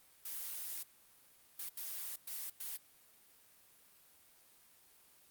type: noise bursts at uneven times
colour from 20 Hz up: blue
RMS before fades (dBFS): -43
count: 5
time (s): 0.25-0.83 / 1.59-1.69 / 1.77-2.16 / 2.27-2.5 / 2.6-2.77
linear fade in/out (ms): 5
effects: white hiss -65 dBFS RMS until 5.3 s + Opus 32 kbps